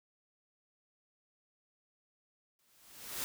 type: noise with exponential growth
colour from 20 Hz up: white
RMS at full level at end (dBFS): -36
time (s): 2.59-3.24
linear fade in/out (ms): 0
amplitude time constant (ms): 140
effects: none